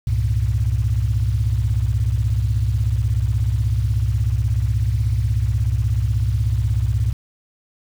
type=tone cluster; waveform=sine; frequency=66.1 / 99.7 / 116.1 Hz; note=C2 / G2 / A#2; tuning=+18 / +30 / -7 cents; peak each=-20 dBFS; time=0.07-7.13 s; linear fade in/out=5 ms; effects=tanh soft clip ceiling -8 dBFS + 7-bit